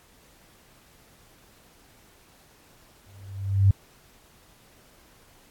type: tone with exponential growth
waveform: sine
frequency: 98 Hz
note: G2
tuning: in tune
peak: -12 dBFS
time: 3.06-3.71 s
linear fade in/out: 5 ms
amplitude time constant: 140 ms
effects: pink hiss -57 dBFS RMS until 5.5 s + AAC 64 kbps